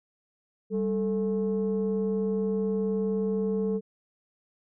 sine tone pair together, 196.2 / 440.5 Hz, G3 / A4, +2 / +2 cents, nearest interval octave + major second, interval 1400 cents, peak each -26 dBFS, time 0.7-3.81 s, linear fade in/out 50 ms, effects tanh soft clip ceiling -20 dBFS

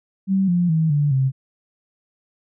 sine tone with pitch steps, 192.6 / 175.6 / 160.1 / 145.96 / 133.08 Hz, G3 / F3 / D#3 / D3 / C3, -30 / +10 / +50 / -10 / +30 cents, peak -15 dBFS, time 0.27-1.32 s, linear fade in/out 50 ms, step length 210 ms, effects none

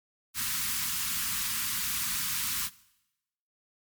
white band-stop noise, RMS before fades -31 dBFS, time 0.34-2.7 s, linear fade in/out 50 ms, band 260 to 1000 Hz, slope 48 dB/octave, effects noise-tail reverb RT60 0.9 s tail -20 dB re dry + MP3 96 kbps

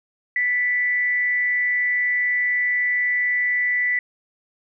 sine tone with frequency modulation, 1976 Hz, B6, in tune, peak -18 dBFS, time 0.36-3.99 s, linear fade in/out 2 ms, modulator 229 Hz, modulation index 0.24, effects none

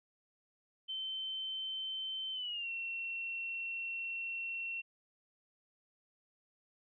sine tone with pitch glide, 3086 to 2718 Hz, G7 to F7, -28 to -48 cents, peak -37 dBFS, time 0.88-4.82 s, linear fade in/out 20 ms, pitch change -220 cents, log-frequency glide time 2.33-2.69 s, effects none

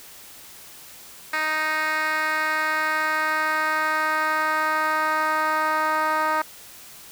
10% pulse tone with band-pass filter sweep, 311.1 Hz, D#4, in tune, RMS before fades -23 dBFS, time 1.33-6.42 s, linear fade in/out 5 ms, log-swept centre 2000 to 1100 Hz, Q 1.5, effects white hiss -44 dBFS RMS until 7.11 s

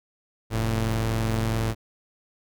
sawtooth tone pair together, 44.53 / 112.2 Hz, F1 / A2, +34 / +34 cents, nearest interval octave + major third, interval 1600 cents, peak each -25 / -20 dBFS, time 0.5-1.75 s, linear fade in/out 50 ms, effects none

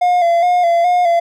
triangle tone with vibrato, 698.5 Hz, F5, in tune, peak -8 dBFS, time 0.01-1.2 s, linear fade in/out 10 ms, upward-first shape square, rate 2.4 Hz, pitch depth 41 cents each way, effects none

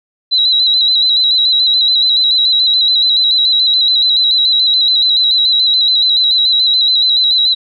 sine tone with vibrato, 3951 Hz, B7, in tune, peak -8 dBFS, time 0.31-7.55 s, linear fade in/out 20 ms, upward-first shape square, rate 7 Hz, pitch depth 40 cents each way, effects none

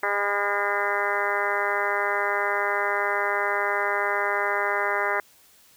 harmonic tone with a mistuned harmonic, 203 Hz, G#3, 39 cents flat, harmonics 2 / 3 / 4 / 5 / 6 / 7 / 8 / 9 / 10, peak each -31 / -31 / -31 / -31 / -31 / -31 / -31 / -31 / -31 dBFS, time 0.03-5.2 s, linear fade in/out 2 ms, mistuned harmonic 5, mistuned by -22 cents, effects white hiss -56 dBFS RMS until 5.76 s

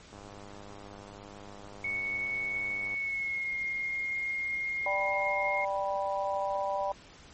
click train, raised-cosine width 1 ms, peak -34 dBFS, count 285, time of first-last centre 0.13-2.942 s, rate 101 Hz
sine tone with pitch glide, 2217 to 2137 Hz, C#7 to C7, 0 to +36 cents, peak -30 dBFS, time 1.84-5.65 s, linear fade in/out 5 ms, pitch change -64 cents, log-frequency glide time 2.95-3.55 s
harmonic tone, 196.1 Hz, G3, 1 cent sharp, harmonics 3 / 4 / 5, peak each -32 / -33 / -34 dBFS, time 4.86-6.92 s, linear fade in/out 2 ms
effects pink hiss -53 dBFS RMS until 7.33 s + MP3 32 kbps

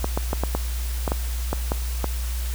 clicks, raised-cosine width 1 ms, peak -9 dBFS, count 10, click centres 0.044 / 0.175 / 0.331 / 0.436 / 0.55 / 1.078 / 1.119 / 1.53 / 1.719 / 2.043 s, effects added 60 Hz sine -24 dBFS peak until 2.54 s + white hiss -37 dBFS RMS until 2.54 s

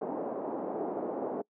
pink band-pass noise, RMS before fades -35 dBFS, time 0.01-1.42 s, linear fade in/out 10 ms, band 260 to 790 Hz, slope 24 dB/octave, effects noise-tail reverb RT60 0.1 s tail -24 dB re dry

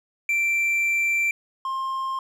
triangle tone pair in turn, 2349 / 1061 Hz, D7 / C6, 0 / +24 cents, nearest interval octave + major second, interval 1376 cents, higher first, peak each -18 / -23 dBFS, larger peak first, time 0.29-1.31 / 1.65-2.19 s, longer first, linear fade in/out 2 ms, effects none

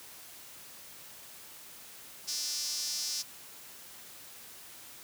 sawtooth tone with high-pass filter, 297 Hz, D4, 20 cents sharp, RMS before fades -35 dBFS, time 2.27-3.23 s, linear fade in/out 20 ms, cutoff 5300 Hz, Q 4.2, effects white hiss -50 dBFS RMS until 5.03 s + high-pass 60 Hz 12 dB/octave

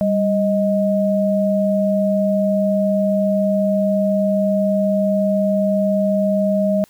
sine tone pair together, 196.8 / 624.8 Hz, G3 / D#5, +7 / +7 cents, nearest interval octave + minor sixth, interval 2000 cents, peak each -17 dBFS, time 0.01-6.84 s, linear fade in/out 0 ms, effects white hiss -53 dBFS RMS until 6.89 s

